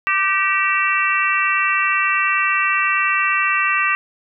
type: harmonic tone with a mistuned harmonic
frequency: 385.1 Hz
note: G4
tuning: 31 cents flat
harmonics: 3 / 4 / 5 / 6 / 7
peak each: -20 / -24 / -21 / -25 / -20 dBFS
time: 0.07-3.95 s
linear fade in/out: 0 ms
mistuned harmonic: 3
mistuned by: +39 cents
effects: none

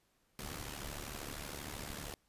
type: noise with amplitude modulation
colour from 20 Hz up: pink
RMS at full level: -41 dBFS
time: 0.39-2.14 s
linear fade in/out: 0 ms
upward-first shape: sine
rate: 72.8 Hz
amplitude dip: 75%
effects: pink hiss -75 dBFS RMS until 2.28 s + resampled to 32000 Hz

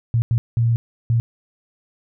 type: tone bursts at uneven times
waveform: sine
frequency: 116.4 Hz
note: A#2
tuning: 2 cents flat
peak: -14 dBFS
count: 4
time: 0.14-0.22 / 0.31-0.38 / 0.57-0.76 / 1.1-1.2 s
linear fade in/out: 0 ms
effects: none

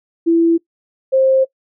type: tone pair in turn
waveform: sine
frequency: 333.4 / 529.2 Hz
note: E4 / C5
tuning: +20 / +20 cents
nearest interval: minor sixth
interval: 800 cents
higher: second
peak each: -9 dBFS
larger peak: neither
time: 0.26-0.58 / 1.12-1.45 s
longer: second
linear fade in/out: 20 ms
effects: noise-tail reverb RT60 0.1 s tail -21 dB re dry

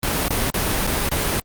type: noise with dropouts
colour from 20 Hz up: pink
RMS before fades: -21 dBFS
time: 0.03-1.4 s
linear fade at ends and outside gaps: 2 ms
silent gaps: 0.283-0.305 / 0.503-0.541 / 0.868-0.873 / 1.09-1.114 s
effects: Opus 32 kbps

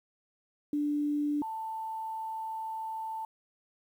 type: tone pair in turn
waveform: sine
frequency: 293.7 / 886.7 Hz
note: D4 / A5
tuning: 0 / +13 cents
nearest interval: octave + perfect fifth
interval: 1913 cents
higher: second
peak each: -27 / -34 dBFS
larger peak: first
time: 0.73-1.42 / 1.42-3.25 s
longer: second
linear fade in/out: 2 ms
effects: 10-bit

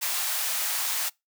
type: high-pass noise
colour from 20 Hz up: white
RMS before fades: -28 dBFS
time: 0.01-1.1 s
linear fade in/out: 20 ms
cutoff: 650 Hz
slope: 24 dB/octave
effects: noise-tail reverb RT60 0.2 s tail -25 dB re dry

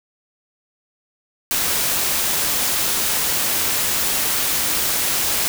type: noise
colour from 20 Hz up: white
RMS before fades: -20 dBFS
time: 1.51-5.48 s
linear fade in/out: 0 ms
effects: none

